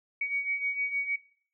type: beating tone pair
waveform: sine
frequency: 2246 / 2252.5 Hz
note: C#7 / C#7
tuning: +22 / +27 cents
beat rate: 6.5 Hz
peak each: -35 / -30 dBFS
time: 0.21-1.16 s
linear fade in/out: 5 ms
effects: noise-tail reverb RT60 0.5 s tail -18 dB re dry